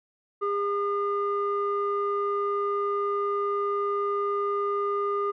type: tone with low-pass filter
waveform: square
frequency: 405.2 Hz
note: G#4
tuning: 43 cents flat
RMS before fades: -27 dBFS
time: 0.41-5.32 s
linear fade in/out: 20 ms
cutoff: 1100 Hz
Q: 4.6
effects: none